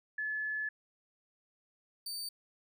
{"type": "tone pair in turn", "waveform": ["sine", "sawtooth"], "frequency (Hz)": [1721, 4595], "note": ["A6", "D8"], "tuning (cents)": [-39, -39], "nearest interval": "octave + perfect fourth", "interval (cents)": 1700, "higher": "second", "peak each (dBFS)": [-33, -35], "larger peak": "first", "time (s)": [[0.18, 0.69], [2.06, 2.29]], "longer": "first", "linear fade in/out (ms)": 5, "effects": []}